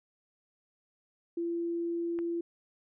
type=tone; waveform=sine; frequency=339.7 Hz; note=F4; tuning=48 cents flat; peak=-30 dBFS; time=1.37-2.41 s; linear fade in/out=5 ms
type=click; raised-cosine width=0.5 ms; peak=-31 dBFS; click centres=2.189 s
effects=none